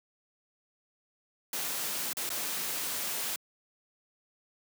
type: noise with dropouts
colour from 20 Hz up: white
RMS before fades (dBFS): -34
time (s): 1.53-3.36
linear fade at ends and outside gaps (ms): 2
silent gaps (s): 2.131-2.169 / 2.292-2.302
effects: high-pass 150 Hz 12 dB/octave